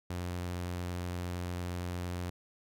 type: tone with vibrato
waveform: sawtooth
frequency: 88.7 Hz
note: F2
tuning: 27 cents sharp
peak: -31 dBFS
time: 0.1-2.3 s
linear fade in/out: 5 ms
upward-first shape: sine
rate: 13 Hz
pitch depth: 8 cents each way
effects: none